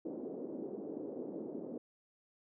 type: band-pass noise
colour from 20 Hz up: pink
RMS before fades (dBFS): -43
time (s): 0.05-1.78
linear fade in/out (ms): 5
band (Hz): 260 to 460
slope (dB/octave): 24
effects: none